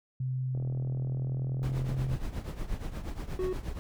sine tone with pitch glide, 129 to 130.8 Hz, C3 to C3, -24 to 0 cents, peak -29 dBFS, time 0.2-2.16 s, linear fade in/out 5 ms, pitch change +24 cents, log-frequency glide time 0.64-1.41 s
click train, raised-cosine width 2 ms, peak -30 dBFS, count 64, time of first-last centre 0.55-2.117 s, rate 40.2 Hz
brown noise with tremolo, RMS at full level -32 dBFS, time 1.63-3.79 s, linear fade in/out 0 ms, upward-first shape triangle, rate 8.4 Hz, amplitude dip 80%
triangle tone, 370 Hz, F#4, in tune, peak -27 dBFS, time 3.39-3.53 s, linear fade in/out 2 ms
effects none

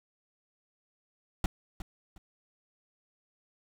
brown noise with echo, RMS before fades -26 dBFS, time 1.44-1.46 s, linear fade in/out 2 ms, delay 360 ms, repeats 2, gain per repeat -12 dB, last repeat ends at 2.18 s, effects none

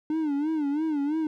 triangle tone with vibrato, 300 Hz, D4, 37 cents sharp, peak -22 dBFS, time 0.1-1.27 s, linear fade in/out 2 ms, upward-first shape sine, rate 3 Hz, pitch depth 120 cents each way, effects none

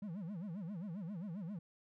triangle tone with vibrato, 184.9 Hz, F#3, 1 cent flat, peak -39 dBFS, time 0.02-1.59 s, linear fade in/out 5 ms, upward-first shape sine, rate 7.5 Hz, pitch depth 260 cents each way, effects none

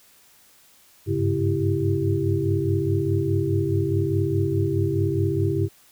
sine tone cluster, 97.4 / 102.2 / 138.6 / 332.2 / 393 Hz, G2 / G#2 / C#3 / E4 / G4, -11 / -27 / 0 / +13 / +4 cents, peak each -26 dBFS, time 1.06-5.69 s, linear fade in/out 50 ms, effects white hiss -55 dBFS RMS until 5.91 s

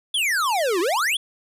square exponential two-way sweep, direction down then up, 3520 to 326.5 to 3520 Hz, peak -20 dBFS, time 0.14-1.17 s, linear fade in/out 5 ms, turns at 0.8 s, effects resampled to 32000 Hz + 9-bit

